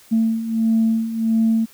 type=beating tone pair; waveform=sine; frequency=223.3 / 224.8 Hz; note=A3 / A3; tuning=+26 / +37 cents; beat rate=1.5 Hz; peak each=-21 / -16 dBFS; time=0.11-1.66 s; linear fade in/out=20 ms; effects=tanh soft clip ceiling -9 dBFS + white hiss -49 dBFS RMS until 1.73 s